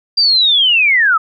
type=linear sweep; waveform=sine; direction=down; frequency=4778 to 1239 Hz; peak=-8 dBFS; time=0.17-1.18 s; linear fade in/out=10 ms; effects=none